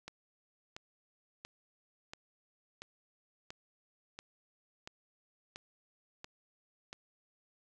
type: click train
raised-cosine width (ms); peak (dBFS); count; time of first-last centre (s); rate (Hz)
0.2; -27; 11; 0.08-6.929; 1.46
effects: none